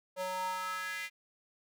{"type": "tone with high-pass filter sweep", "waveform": "square", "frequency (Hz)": 185, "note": "F#3", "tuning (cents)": 0, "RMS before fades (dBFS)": -37, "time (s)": [0.16, 1.1], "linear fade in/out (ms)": 50, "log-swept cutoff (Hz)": [610, 2200], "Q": 4.1, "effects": []}